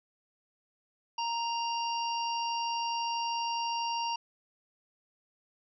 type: harmonic tone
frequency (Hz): 932.3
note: A#5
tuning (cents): 0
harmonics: 1 / 3 / 5 / 6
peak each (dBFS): -31 / -38 / -42 / -42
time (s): 1.18-4.16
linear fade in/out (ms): 5
effects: none